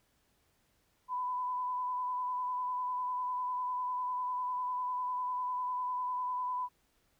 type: tone with vibrato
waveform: sine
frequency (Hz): 999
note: B5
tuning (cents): +20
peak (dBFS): -32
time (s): 1.08-6.69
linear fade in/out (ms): 50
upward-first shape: square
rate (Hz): 10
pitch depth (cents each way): 16
effects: pink hiss -73 dBFS RMS until 7.19 s